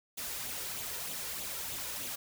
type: noise with flanger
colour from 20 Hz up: white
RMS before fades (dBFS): -39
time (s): 0.17-2.16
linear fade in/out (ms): 10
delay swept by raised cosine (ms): 0.28 to 2.18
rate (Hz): 3.2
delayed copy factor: +0.5
effects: none